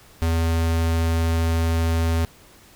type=tone; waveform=square; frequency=82.41 Hz; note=E2; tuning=in tune; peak=-19 dBFS; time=0.22-2.25 s; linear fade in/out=0 ms; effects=pink hiss -50 dBFS RMS until 2.75 s